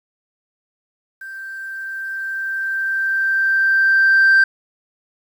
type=tone with level ramp; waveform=sine; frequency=1568 Hz; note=G6; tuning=in tune; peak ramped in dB=-30 to -6 dBFS; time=1.21-4.44 s; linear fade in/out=5 ms; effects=tanh soft clip ceiling -7 dBFS + 8-bit